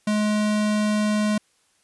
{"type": "tone", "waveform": "square", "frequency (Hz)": 211.2, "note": "G#3", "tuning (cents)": 29, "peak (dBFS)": -20, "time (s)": [0.07, 1.38], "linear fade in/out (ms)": 5, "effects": ["white hiss -64 dBFS RMS until 1.83 s", "resampled to 24000 Hz"]}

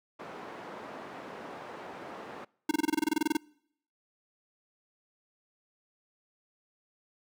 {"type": "band-pass noise", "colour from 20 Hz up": "white", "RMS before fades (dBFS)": -44, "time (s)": [0.19, 2.45], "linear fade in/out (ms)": 10, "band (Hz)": [210, 1000], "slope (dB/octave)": 12}
{"type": "tone bursts", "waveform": "square", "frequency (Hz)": 306.7, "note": "D#4", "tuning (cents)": -25, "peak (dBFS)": -24, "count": 15, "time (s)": [2.69, 3.37], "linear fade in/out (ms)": 5, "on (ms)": 22, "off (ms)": 25}
{"effects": ["noise-tail reverb RT60 0.7 s tail -25 dB re dry"]}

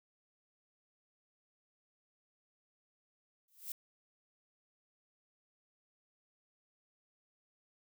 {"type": "noise with exponential growth", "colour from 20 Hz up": "violet", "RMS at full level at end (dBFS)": -38, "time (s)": [3.48, 3.72], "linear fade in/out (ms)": 1, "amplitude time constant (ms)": 51, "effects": []}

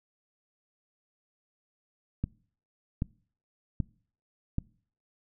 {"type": "click train", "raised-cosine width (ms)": 5, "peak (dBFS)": -16, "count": 4, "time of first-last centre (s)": [2.24, 4.584], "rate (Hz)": 1.28, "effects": ["noise-tail reverb RT60 0.5 s tail -24 dB re dry"]}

